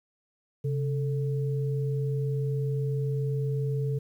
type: tone pair together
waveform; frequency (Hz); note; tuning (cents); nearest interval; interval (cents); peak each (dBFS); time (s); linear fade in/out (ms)
sine; 136.21 / 440; C#3 / A4; -30 / 0; octave + minor sixth; 2030; -26 / -34; 0.64-3.99; 10
effects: 10-bit